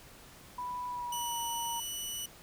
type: tone with pitch glide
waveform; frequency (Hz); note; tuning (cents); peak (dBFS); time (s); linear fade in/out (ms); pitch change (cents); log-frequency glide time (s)
sine; 987.8 to 935.1; B5 to A#5; 0 to +5; -35; 0.58-1.8; 5; -95; 0.87-1.4
type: tone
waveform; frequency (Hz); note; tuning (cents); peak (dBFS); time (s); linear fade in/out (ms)
15% pulse; 2960; F#7; 0; -29; 1.12-2.26; 5
effects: pink hiss -54 dBFS RMS until 2.42 s